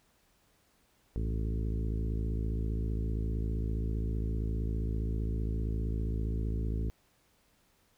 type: harmonic tone with a mistuned harmonic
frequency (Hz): 55.2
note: A1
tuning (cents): +6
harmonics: 1 / 2 / 3 / 4 / 5 / 6 / 7 / 8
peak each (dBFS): -31 / -37 / -41 / -43 / -45 / -47 / -48 / -49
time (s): 1.16-6.9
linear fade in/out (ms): 0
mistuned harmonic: 1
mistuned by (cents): +120
effects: pink hiss -69 dBFS RMS until 7.97 s